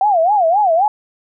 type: tone with vibrato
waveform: sine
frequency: 740 Hz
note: F#5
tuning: in tune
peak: -10 dBFS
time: 0.01-0.88 s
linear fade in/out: 2 ms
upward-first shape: sine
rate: 3.8 Hz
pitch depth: 240 cents each way
effects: none